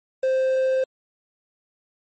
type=tone with quantisation; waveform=triangle; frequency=523.3 Hz; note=C5; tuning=in tune; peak=-16 dBFS; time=0.23-0.84 s; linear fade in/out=5 ms; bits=7; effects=MP3 32 kbps